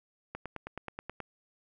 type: click train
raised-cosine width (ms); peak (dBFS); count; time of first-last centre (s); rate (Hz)
0.5; -23; 9; 0.35-1.203; 9.38
effects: none